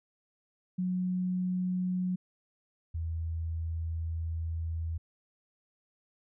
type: tone pair in turn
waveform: sine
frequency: 182.6 / 81.93 Hz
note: F#3 / E2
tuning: -23 / -10 cents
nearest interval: octave + major second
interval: 1387 cents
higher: first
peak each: -28 / -31 dBFS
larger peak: first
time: 0.78-2.16 / 2.94-4.98 s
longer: second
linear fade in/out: 10 ms
effects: none